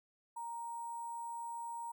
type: tone with sample-and-hold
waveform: sine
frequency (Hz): 932.3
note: A#5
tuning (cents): 0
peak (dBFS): -40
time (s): 0.36-1.92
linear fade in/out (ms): 10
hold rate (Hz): 8820
effects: none